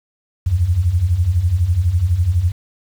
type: beating tone pair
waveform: sine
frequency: 79.3 / 91.3 Hz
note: D#2 / F#2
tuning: +33 / -23 cents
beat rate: 12 Hz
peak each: -19 / -14 dBFS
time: 0.46-2.52 s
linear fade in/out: 10 ms
effects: 7-bit